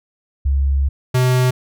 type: tone pair in turn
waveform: sine / square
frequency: 68.8 / 126.98 Hz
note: C#2 / B2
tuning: -12 / +49 cents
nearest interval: major seventh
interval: 1061 cents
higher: second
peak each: -13 dBFS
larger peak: neither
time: 0.45-0.89 / 1.14-1.51 s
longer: first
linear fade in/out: 10 ms
effects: none